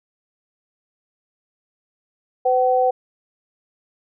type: tone pair together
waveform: sine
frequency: 507.2 / 760 Hz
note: B4 / F#5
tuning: +46 / +46 cents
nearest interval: perfect fifth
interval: 700 cents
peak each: -17 dBFS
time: 2.45-2.91 s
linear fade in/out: 10 ms
effects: none